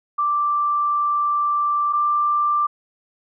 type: tone pair in turn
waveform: sine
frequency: 1174.7 / 1181.5 Hz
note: D6 / D6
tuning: 0 / +10 cents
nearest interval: unison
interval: 10 cents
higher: second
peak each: -17 / -16 dBFS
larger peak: second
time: 0.18-1.93 / 1.93-2.67 s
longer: first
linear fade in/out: 10 ms
effects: none